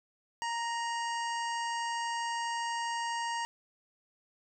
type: harmonic tone with a mistuned harmonic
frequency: 932.3 Hz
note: A#5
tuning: in tune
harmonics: 1 / 2 / 3 / 5 / 6 / 7 / 8 / 9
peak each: -33 / -39 / -43 / -47 / -49 / -50 / -51 / -52 dBFS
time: 0.42-3.45 s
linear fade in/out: 0 ms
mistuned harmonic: 3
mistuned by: +31 cents
effects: none